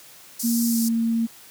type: band-pass noise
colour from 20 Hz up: white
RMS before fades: -29 dBFS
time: 0.39-0.89 s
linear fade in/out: 10 ms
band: 4700 to 16000 Hz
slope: 48 dB/octave
type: tone with pitch glide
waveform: sine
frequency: 233.1 to 228.7 Hz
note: A#3 to A#3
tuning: 0 to -33 cents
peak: -19 dBFS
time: 0.43-1.27 s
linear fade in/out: 20 ms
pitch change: -33 cents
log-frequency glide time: 0.69-0.79 s
effects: white hiss -47 dBFS RMS until 1.5 s + high-pass 80 Hz 12 dB/octave